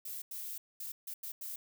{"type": "noise bursts at uneven times", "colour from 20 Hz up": "violet", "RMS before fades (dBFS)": -42, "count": 6, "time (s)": [[0.05, 0.22], [0.31, 0.58], [0.8, 0.92], [1.07, 1.14], [1.23, 1.32], [1.41, 1.56]], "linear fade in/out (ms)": 5, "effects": []}